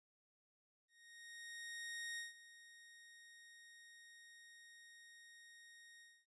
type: tone with ADSR envelope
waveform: sawtooth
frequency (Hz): 1864.7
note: A#6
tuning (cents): 0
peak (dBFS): -40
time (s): 0.88-6.26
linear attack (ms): 1300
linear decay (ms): 150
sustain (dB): -16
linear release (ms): 250
effects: resampled to 24000 Hz